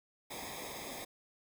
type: noise with comb filter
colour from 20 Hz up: pink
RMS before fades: -44 dBFS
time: 0.3-1.05 s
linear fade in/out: 10 ms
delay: 0.69 ms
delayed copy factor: -0.9
effects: none